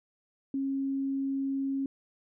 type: tone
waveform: sine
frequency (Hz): 272.1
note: C#4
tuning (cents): -32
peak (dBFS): -28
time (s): 0.54-1.86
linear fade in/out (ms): 2
effects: none